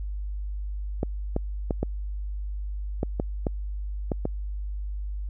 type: clicks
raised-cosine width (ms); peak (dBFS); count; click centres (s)
2; -12; 9; 1.031 / 1.364 / 1.708 / 1.83 / 3.031 / 3.199 / 3.468 / 4.118 / 4.254
effects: added 50 Hz sine -29 dBFS peak until 5.29 s